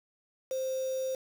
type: tone with quantisation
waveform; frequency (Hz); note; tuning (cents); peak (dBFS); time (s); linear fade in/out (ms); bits
sine; 523.3; C5; 0; -30; 0.51-1.15; 2; 7
effects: none